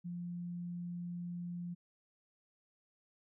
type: tone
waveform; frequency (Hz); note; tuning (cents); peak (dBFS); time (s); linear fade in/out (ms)
sine; 174.61; F3; 0; -39; 0.04-1.75; 20
effects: none